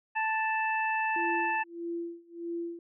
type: harmonic tone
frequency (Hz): 880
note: A5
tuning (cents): 0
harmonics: 1 / 2 / 3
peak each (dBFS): -29 / -32 / -34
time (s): 0.15-1.64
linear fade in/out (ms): 20
type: tone with tremolo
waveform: sine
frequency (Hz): 340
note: F4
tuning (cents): -46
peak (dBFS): -31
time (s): 1.16-2.79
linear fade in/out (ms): 2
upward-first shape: sine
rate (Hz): 1.6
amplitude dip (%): 95
effects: none